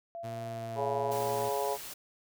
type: tone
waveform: sine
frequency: 678 Hz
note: E5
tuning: 49 cents sharp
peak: -38 dBFS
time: 0.15-1.13 s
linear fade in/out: 0 ms
type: tone with vibrato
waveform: sawtooth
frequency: 115.4 Hz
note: A#2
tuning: 17 cents flat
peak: -36 dBFS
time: 0.23-1.5 s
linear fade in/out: 20 ms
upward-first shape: sine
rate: 1.3 Hz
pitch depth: 19 cents each way
type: harmonic tone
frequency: 140 Hz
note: C#3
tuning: 18 cents sharp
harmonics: 3 / 4 / 5 / 6 / 7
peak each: -34 / -35 / -36 / -37 / -37 dBFS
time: 0.75-1.78 s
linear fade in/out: 50 ms
type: noise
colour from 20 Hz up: white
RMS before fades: -43 dBFS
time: 1.11-1.94 s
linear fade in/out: 10 ms
effects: none